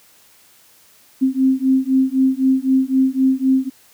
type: beating tone pair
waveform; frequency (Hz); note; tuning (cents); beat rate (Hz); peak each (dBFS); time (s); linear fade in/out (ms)
sine; 261.7 / 265.6; C4 / C4; 0 / +26; 3.9; -16; 1.21-3.7; 20
effects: white hiss -51 dBFS RMS until 3.93 s + high-pass 60 Hz 12 dB/octave